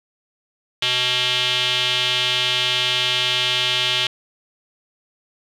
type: tone with band-pass filter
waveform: square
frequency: 125.2 Hz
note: B2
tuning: 24 cents sharp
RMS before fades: -20 dBFS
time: 0.82-4.07 s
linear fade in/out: 2 ms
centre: 3200 Hz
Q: 4.4
effects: none